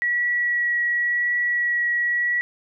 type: tone with vibrato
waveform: sine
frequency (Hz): 1928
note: B6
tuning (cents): -42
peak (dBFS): -19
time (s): 0.02-2.41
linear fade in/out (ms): 0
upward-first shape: triangle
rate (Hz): 0.93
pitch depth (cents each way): 10
effects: none